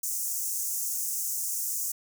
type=high-pass noise; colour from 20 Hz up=pink; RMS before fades=-31 dBFS; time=0.03-1.92 s; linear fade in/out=5 ms; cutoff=6100 Hz; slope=48 dB/octave; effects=none